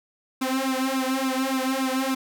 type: tone with flanger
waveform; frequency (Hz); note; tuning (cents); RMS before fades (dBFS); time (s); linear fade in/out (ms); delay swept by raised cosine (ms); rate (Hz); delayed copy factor
sawtooth; 263.4; C4; +12; -25; 0.41-2.15; 10; 0.77 to 3.07; 3.5; +1
effects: none